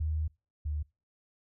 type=tone pair in turn; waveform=sine; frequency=77.78 / 74.72 Hz; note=D#2 / D2; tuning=0 / +30 cents; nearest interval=minor second; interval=70 cents; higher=first; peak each=-28 / -30 dBFS; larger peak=first; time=0-0.28 / 0.65-0.83 s; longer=first; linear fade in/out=10 ms; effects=noise-tail reverb RT60 0.3 s tail -25 dB re dry